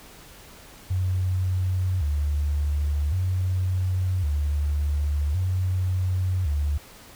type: tone with vibrato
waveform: sine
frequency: 82.3 Hz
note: E2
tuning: 2 cents flat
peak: -21 dBFS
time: 0.9-6.78 s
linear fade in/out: 10 ms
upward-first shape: square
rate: 0.45 Hz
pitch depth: 200 cents each way
effects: pink hiss -47 dBFS RMS until 7.15 s